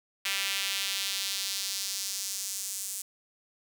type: tone with high-pass filter sweep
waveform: sawtooth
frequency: 196 Hz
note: G3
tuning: in tune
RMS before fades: -33 dBFS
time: 0.25-3.02 s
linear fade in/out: 5 ms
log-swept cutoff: 2500 to 8000 Hz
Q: 1.5
effects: none